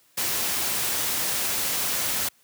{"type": "noise", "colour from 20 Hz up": "white", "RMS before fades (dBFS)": -26, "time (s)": [0.17, 2.29], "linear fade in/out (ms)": 10, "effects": ["white hiss -61 dBFS RMS until 2.43 s", "high-pass 60 Hz 12 dB/octave"]}